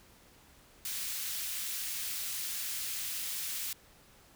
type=high-pass noise; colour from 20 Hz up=white; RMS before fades=-37 dBFS; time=0.85-3.73 s; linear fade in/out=2 ms; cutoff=2000 Hz; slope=12 dB/octave; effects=pink hiss -60 dBFS RMS until 4.35 s